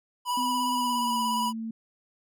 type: tone with vibrato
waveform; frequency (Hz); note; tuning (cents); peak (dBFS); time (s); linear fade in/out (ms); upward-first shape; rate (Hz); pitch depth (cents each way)
square; 981; B5; -12; -26; 0.25-1.53; 50; square; 17; 19
type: tone with pitch glide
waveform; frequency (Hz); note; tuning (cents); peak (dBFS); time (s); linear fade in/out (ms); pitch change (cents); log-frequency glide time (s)
sine; 252.1 to 224.6; B3 to A3; +36 to +36; -31; 0.37-1.71; 5; -200; 0.73-1.29
effects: none